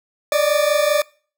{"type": "tone pair together", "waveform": "40% pulse", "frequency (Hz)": [579, 604.1], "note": ["D5", "D5"], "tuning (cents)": [-25, 49], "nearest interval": "minor second", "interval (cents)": 74, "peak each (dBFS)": -17, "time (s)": [0.32, 1.02], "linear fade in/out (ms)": 2, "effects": ["noise-tail reverb RT60 0.4 s tail -22 dB re dry"]}